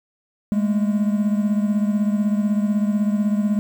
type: beating tone pair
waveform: triangle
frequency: 205.7 / 221.7 Hz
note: G#3 / A3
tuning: -16 / +13 cents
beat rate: 16 Hz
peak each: -16 / -22 dBFS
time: 0.52-3.59 s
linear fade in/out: 0 ms
effects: 8-bit